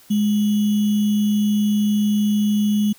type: tone with sample-and-hold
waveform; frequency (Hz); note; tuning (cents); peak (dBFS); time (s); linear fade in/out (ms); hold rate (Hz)
sine; 208.5; G#3; +7; -15; 0.1-2.93; 10; 3150
effects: white hiss -50 dBFS RMS until 2.98 s